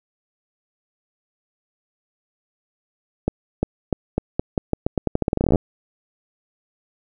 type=accelerating click train; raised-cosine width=2 ms; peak=-5 dBFS; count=24; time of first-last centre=3.28-5.558 s; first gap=350 ms; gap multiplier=0.85; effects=none